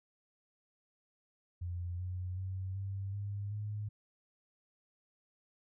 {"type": "tone with pitch steps", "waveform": "sine", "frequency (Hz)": [87.9, 91.05, 94.32, 97.7, 101.2, 104.83], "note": ["F2", "F#2", "F#2", "G2", "G#2", "G#2"], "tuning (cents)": [12, -27, 34, -5, -44, 17], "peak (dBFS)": -36, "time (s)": [1.61, 3.89], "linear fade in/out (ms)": 10, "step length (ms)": 380, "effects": []}